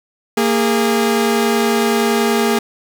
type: tone pair together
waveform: sawtooth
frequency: 230.3 / 410 Hz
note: A#3 / G#4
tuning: -21 / -22 cents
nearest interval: minor seventh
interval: 999 cents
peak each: -12 dBFS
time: 0.37-2.59 s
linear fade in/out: 5 ms
effects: none